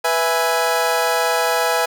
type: chord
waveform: 25% pulse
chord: E major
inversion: second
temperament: equal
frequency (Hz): 493.9 / 659.3 / 830.6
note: B4 / E5 / G#5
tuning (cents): 0 / 0 / 0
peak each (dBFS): -17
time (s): 0.04-1.86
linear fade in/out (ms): 10
effects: none